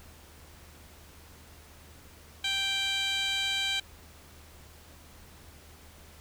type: tone with band-pass filter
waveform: 15% pulse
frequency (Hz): 784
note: G5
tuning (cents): 0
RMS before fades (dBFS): -30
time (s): 2.44-3.8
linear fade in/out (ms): 5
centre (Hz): 3800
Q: 2.2
effects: added 77 Hz sine -54 dBFS peak until 6.2 s + pink hiss -54 dBFS RMS until 6.2 s